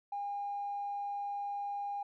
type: tone with tanh clipping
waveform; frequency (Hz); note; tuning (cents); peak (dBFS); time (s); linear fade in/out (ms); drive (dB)
triangle; 810; G#5; -43; -35; 0.12-2.03; 5; 4
effects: none